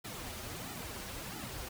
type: noise with flanger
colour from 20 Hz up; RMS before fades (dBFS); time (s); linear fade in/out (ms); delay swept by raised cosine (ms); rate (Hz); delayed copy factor
pink; -43; 0.04-1.69; 10; 1.8 to 7.1; 1.5; -1
effects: none